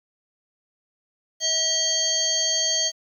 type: harmonic tone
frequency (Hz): 642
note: E5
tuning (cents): -46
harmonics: 1 / 3 / 5 / 7 / 9 / 10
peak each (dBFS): -32 / -35 / -28 / -24 / -35 / -24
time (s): 1.4-2.92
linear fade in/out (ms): 50
effects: 9-bit